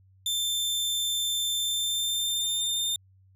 sawtooth tone with pitch glide, 3560 to 3612 Hz, A7 to A7, +20 to +45 cents, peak -23 dBFS, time 0.26-2.96 s, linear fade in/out 2 ms, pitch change +25 cents, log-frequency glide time 1.56-2.83 s, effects added 95 Hz sine -56 dBFS peak until 3.35 s

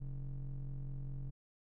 triangle ring-modulated tone, 77.78 Hz, D#2, in tune, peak -34 dBFS, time 0-1.31 s, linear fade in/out 20 ms, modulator 55.4 Hz, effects none

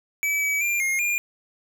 square tone with pitch steps, 2298 / 2283 / 2385 / 2137 / 2408 Hz, D7 / D7 / D7 / C7 / D7, -38 / -50 / +26 / +36 / +43 cents, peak -22 dBFS, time 0.23-1.18 s, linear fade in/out 0 ms, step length 190 ms, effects none

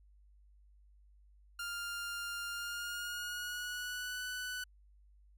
sawtooth tone with pitch glide, 1400 to 1491.8 Hz, F6 to F#6, +4 to +14 cents, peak -35 dBFS, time 1.59-4.64 s, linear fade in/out 5 ms, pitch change +110 cents, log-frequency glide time 2.49-4.23 s, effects added 50 Hz sine -60 dBFS peak until 5.37 s

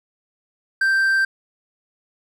triangle tone with hard clipping, 1568 Hz, G6, in tune, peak -16 dBFS, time 0.81-1.25 s, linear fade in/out 5 ms, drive 6 dB, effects none

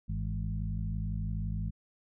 harmonic tone with a mistuned harmonic, 51.91 Hz, G#1, in tune, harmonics 1 / 2 / 3 / 4, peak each -34 / -36 / -38 / -42 dBFS, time 0.08-1.71 s, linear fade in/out 20 ms, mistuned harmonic 3, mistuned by +61 cents, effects none

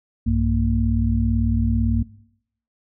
sine tone cluster, 61.5 / 99.5 / 230.4 Hz, B1 / G2 / A#3, -7 / +26 / -20 cents, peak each -21 dBFS, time 0.26-2.03 s, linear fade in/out 10 ms, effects noise-tail reverb RT60 0.7 s tail -19 dB re dry

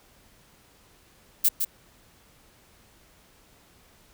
violet noise with echo, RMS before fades -19 dBFS, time 1.44-1.49 s, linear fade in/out 10 ms, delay 160 ms, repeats 1, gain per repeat -6 dB, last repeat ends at 1.65 s, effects pink hiss -58 dBFS RMS until 4.13 s

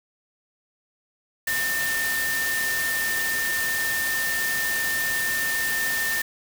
sine tone in noise, 1800 Hz, A6, 39 cents sharp, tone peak -24 dBFS, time 1.47-6.22 s, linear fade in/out 5 ms, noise white, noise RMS -29 dBFS, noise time 1.47-6.22 s, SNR +2 dB, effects none

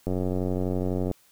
click train, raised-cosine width 2 ms, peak -15 dBFS, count 97, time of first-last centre 0.07-1.113 s, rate 92 Hz, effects white hiss -60 dBFS RMS until 1.31 s

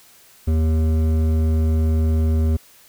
sine tone with hard clipping, 79.3 Hz, D#2, 33 cents sharp, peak -17 dBFS, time 0.47-2.57 s, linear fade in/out 10 ms, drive 11 dB, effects white hiss -50 dBFS RMS until 2.88 s

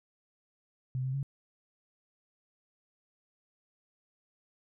sine tone with pitch steps, 128.8 / 131.2 / 138 Hz, C3 / C3 / C#3, -27 / +5 / -7 cents, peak -30 dBFS, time 0.95-1.229 s, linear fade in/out 0 ms, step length 93 ms, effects none

